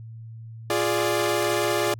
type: chord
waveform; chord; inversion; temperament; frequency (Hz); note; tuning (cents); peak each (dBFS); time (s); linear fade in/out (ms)
sawtooth; D diminished; first; equal; 349.2 / 415.3 / 587.3; F4 / Ab4 / D5; 0 / 0 / 0; -22; 0.7-1.94; 2
effects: added 113 Hz sine -37 dBFS peak until 1.99 s + AAC 64 kbps